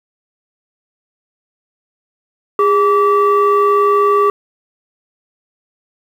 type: tone pair together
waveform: sine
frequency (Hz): 408.7 / 1156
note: G#4 / D6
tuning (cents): -28 / -28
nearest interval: octave + tritone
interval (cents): 1800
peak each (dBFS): -10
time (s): 2.59-4.3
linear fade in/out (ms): 2
effects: tanh soft clip ceiling -5 dBFS + 7-bit